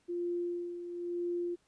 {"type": "tone with tremolo", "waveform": "sine", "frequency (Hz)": 348.8, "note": "F4", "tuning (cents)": -2, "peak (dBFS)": -31, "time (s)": [0.08, 1.56], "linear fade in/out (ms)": 20, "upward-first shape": "sine", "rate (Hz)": 1, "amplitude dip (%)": 60, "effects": ["pink hiss -72 dBFS RMS until 1.67 s", "resampled to 22050 Hz"]}